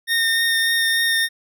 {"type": "tone with vibrato", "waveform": "25% pulse", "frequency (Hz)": 1833, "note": "A#6", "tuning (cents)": -30, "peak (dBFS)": -13, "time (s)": [0.07, 1.29], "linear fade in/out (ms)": 50, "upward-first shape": "triangle", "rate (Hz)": 3.4, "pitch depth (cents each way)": 13, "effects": []}